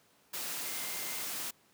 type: tone in noise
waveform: sine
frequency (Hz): 2093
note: C7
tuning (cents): 0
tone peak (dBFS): -49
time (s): 0.65-1.22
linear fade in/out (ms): 10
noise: white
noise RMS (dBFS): -38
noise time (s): 0.33-1.51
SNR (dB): -14
effects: pink hiss -66 dBFS RMS until 1.73 s + high-pass 150 Hz 12 dB/octave